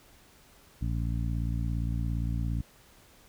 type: harmonic tone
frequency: 57.4 Hz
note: A#1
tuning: 26 cents flat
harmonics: 1 / 2 / 3 / 4 / 5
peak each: -30 / -32 / -37 / -41 / -43 dBFS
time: 0.81-2.62 s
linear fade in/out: 10 ms
effects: pink hiss -58 dBFS RMS until 3.28 s